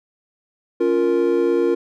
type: chord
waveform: triangle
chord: Bb minor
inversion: first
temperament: just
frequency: 279.7 / 349.6 / 466.2 Hz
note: Db4 / F4 / Bb4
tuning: +16 / +2 / 0 cents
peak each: -22 / -16 / -17 dBFS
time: 0.8-1.75 s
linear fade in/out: 10 ms
effects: none